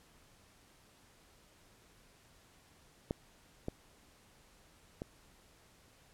clicks, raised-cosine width 2 ms, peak -20 / -23 / -26 dBFS, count 3, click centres 3.109 / 3.684 / 5.019 s, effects pink hiss -64 dBFS RMS until 6.13 s + low-pass 12000 Hz 12 dB/octave

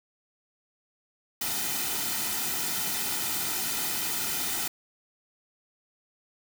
white noise with comb filter, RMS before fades -30 dBFS, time 1.41-4.68 s, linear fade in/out 5 ms, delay 1.8 ms, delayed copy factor -0.65, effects none

